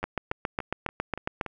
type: two click trains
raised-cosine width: 0.5 ms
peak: -20 / -12 dBFS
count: 6 / 11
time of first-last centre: 0.03-1.463 / 0.04-1.412 s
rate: 3.49 / 7.29 Hz
effects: none